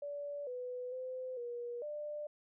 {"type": "tone with pitch steps", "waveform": "sine", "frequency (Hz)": [576, 497.9, 512, 479.3, 595], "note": ["D5", "B4", "C5", "A#4", "D5"], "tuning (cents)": [-34, 14, -38, 48, 22], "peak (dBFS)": -39, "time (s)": [0.02, 2.27], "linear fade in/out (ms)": 5, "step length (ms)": 450, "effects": []}